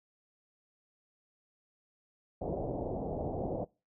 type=low-pass noise; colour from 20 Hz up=white; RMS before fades=-36 dBFS; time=2.41-3.65 s; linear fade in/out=10 ms; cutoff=730 Hz; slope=48 dB/octave; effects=noise-tail reverb RT60 0.3 s tail -24 dB re dry